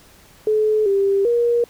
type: tone with pitch steps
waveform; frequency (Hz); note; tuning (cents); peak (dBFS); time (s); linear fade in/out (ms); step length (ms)
sine; 429.7 / 394.8 / 474.3; A4 / G4 / A#4; -41 / +12 / +30; -14; 0.47-1.64; 2; 390
effects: pink hiss -49 dBFS RMS until 1.69 s